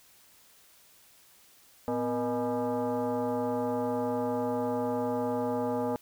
sine tone with frequency modulation, 112.1 Hz, A2, 33 cents sharp, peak -27 dBFS, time 1.88-5.96 s, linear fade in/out 0 ms, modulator 364 Hz, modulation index 2.1, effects white hiss -59 dBFS RMS until 6.01 s

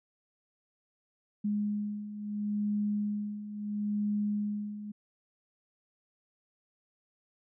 sine beating tone pair, 207.1 / 207.84 Hz, G#3 / G#3, -5 / +2 cents, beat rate 0.74 Hz, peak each -36 / -31 dBFS, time 1.44-4.92 s, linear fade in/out 10 ms, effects none

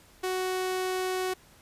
sawtooth tone, 371.3 Hz, F#4, 6 cents sharp, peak -24 dBFS, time 0.23-1.34 s, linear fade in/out 10 ms, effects pink hiss -57 dBFS RMS until 1.61 s + resampled to 32000 Hz

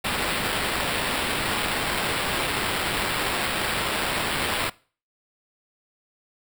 white noise with sample-and-hold, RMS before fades -26 dBFS, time 0.04-4.7 s, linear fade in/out 10 ms, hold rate 6300 Hz, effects noise-tail reverb RT60 0.4 s tail -22 dB re dry

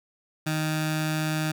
15% pulse tone with notch filter, 155.56 Hz, D#3, in tune, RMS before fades -27 dBFS, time 0.46-1.52 s, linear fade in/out 10 ms, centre 460 Hz, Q 1, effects none

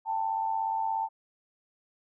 sine tone pair together, 791.1 / 888 Hz, G5 / A5, +16 / +16 cents, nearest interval major second, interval 200 cents, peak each -33 / -28 dBFS, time 0.05-1.09 s, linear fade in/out 50 ms, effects none

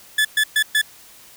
30% pulse tone bursts, 1728 Hz, A6, 32 cents flat, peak -12 dBFS, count 4, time 0.18-0.816 s, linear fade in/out 5 ms, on 69 ms, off 120 ms, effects white hiss -46 dBFS RMS until 1.36 s

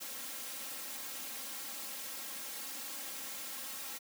white noise with comb filter, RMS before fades -43 dBFS, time 0-3.99 s, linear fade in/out 20 ms, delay 3.7 ms, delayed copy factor +0.95, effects high-pass 150 Hz 12 dB/octave

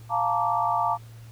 sine chord, Bb major seventh, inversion second, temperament just, 699.2 / 874.1 / 932.3 / 1165.4 Hz, F5 / A5 / Bb5 / D6, +2 / -12 / 0 / -14 cents, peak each -27 dBFS, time 0.09-0.98 s, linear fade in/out 50 ms, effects added 114 Hz sine -42 dBFS peak until 1.31 s + pink hiss -55 dBFS RMS until 1.31 s

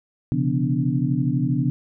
sine tone cluster, 127.8 / 140.3 / 171.7 / 248.7 / 291.3 Hz, C3 / C#3 / F3 / B3 / D4, -40 / +21 / -29 / +12 / -14 cents, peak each -25 / -23 / -27 / -25 / -27 dBFS, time 0.32-1.7 s, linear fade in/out 0 ms, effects none

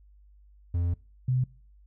triangle / sine tone pair in turn, 86.5 / 127.54 Hz, F2 / C3, -16 / -44 cents, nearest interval perfect fifth, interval 672 cents, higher second, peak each -22 dBFS, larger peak neither, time 0.74-0.94 / 1.28-1.44 s, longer first, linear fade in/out 5 ms, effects noise-tail reverb RT60 0.4 s tail -23 dB re dry + added 50 Hz sine -53 dBFS peak until 1.86 s

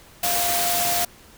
sine tone in noise, 700 Hz, F5, 4 cents sharp, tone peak -25 dBFS, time 0.23-1.05 s, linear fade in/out 5 ms, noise white, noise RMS -23 dBFS, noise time 0.23-1.05 s, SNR -5 dB, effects pink hiss -49 dBFS RMS until 1.37 s

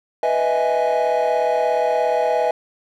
triangle chord, E major seventh, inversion second, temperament equal, 493.9 / 622.3 / 659.3 / 830.6 Hz, B4 / D#5 / E5 / G#5, 0 / 0 / 0 / 0 cents, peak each -19 dBFS, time 0.23-2.51 s, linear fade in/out 2 ms, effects tanh soft clip ceiling -9 dBFS

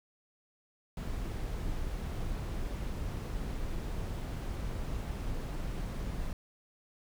brown noise, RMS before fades -36 dBFS, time 0.97-6.33 s, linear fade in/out 2 ms, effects none

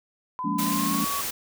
sine tone with pitch glide, 1009 to 1126 Hz, B5 to C#6, +37 to +27 cents, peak -28 dBFS, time 0.39-1.21 s, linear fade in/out 0 ms, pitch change +190 cents, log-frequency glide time 0.61-1.05 s
sine chord, Bb dominant seventh, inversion second, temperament equal with one note detuned, 174.61 / 207.7 / 233.1 / 286.1 Hz, F3 / Ab3 / Bb3 / D4, 0 / 0 / 0 / -45 cents, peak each -32 / -29 / -33 / -29 dBFS, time 0.44-1.05 s, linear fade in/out 10 ms
white noise, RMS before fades -30 dBFS, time 0.58-1.31 s, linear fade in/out 10 ms
effects none

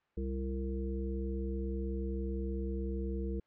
harmonic tone with a mistuned harmonic, 65.41 Hz, C2, in tune, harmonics 1 / 3 / 5 / 7, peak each -35 / -40 / -42 / -43 dBFS, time 0.17-3.4 s, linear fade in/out 5 ms, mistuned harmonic 5, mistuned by +55 cents, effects white hiss -75 dBFS RMS until 3.46 s + low-pass 2000 Hz 12 dB/octave

